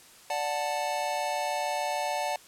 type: chord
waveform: square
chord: D major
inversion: none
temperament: just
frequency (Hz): 587.3 / 734.2 / 881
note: D5 / F#5 / A5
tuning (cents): 0 / -14 / +2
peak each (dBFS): -34 / -33 / -33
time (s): 0.3-2.36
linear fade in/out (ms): 2
effects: white hiss -53 dBFS RMS until 2.47 s + low-pass 11000 Hz 12 dB/octave

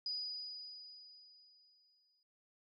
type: tone with exponential decay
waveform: sine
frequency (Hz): 4938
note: D#8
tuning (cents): -14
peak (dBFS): -36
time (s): 0.06-2.23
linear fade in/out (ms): 2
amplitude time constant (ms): 470
effects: none

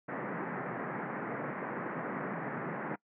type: band-pass noise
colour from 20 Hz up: pink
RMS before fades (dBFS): -38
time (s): 0.08-2.96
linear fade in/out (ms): 10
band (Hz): 140 to 2000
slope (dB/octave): 48
effects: noise-tail reverb RT60 0.1 s tail -24 dB re dry

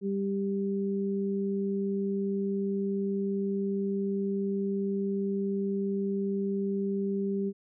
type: tone pair together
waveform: sine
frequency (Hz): 197.25 / 394.5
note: G3 / G4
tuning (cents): +11 / +11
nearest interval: octave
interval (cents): 1200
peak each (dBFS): -29 / -31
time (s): 0.01-7.53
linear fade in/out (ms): 50
effects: none

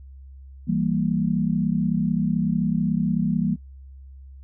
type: chord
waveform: sine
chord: E diminished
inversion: none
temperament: equal with one note detuned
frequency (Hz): 164.81 / 196 / 232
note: E3 / G3 / Bb3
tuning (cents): 0 / 0 / -8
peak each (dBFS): -24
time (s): 0.67-3.56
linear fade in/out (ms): 20
effects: noise-tail reverb RT60 0.1 s tail -21 dB re dry + added 67 Hz sine -40 dBFS peak until 4.43 s

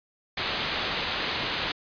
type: low-pass noise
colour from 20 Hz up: white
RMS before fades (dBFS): -30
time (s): 0.37-1.72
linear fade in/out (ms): 5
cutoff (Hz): 4400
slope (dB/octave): 48
effects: resampled to 11025 Hz

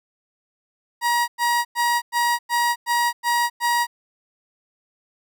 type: tone bursts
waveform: 30% pulse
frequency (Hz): 953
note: A#5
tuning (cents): +38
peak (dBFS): -15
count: 8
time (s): 1.01-3.87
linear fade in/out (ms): 50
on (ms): 270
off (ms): 100
effects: none

